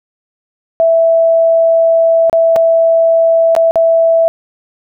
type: tone with dropouts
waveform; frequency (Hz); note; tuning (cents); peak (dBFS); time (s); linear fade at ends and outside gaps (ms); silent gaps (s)
sine; 659.3; E5; 0; -6; 0.8-4.28; 0; 2.297-2.329 / 2.56-2.563 / 3.551-3.564 / 3.71-3.757
effects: none